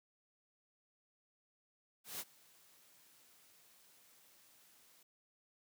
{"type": "noise with ADSR envelope", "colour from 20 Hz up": "white", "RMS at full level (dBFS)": -42, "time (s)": [2.04, 5.03], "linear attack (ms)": 160, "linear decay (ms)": 39, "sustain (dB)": -24, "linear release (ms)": 4, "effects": ["high-pass 100 Hz 12 dB/octave"]}